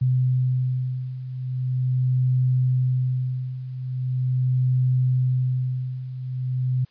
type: beating tone pair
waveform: sine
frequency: 127.4 / 127.81 Hz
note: C3 / C3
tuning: -46 / -40 cents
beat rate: 0.41 Hz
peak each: -25 / -21 dBFS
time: 0.01-6.85 s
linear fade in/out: 10 ms
effects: white hiss -62 dBFS RMS until 6.9 s + resampled to 11025 Hz